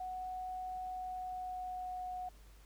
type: tone with pitch glide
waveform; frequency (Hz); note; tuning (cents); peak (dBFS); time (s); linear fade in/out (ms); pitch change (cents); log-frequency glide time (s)
sine; 740 to 732.3; F#5 to F#5; 0 to -18; -39; 0-2.29; 5; -18; 0.83-2.11
effects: added 50 Hz sine -56 dBFS peak until 2.65 s + pink hiss -65 dBFS RMS until 2.65 s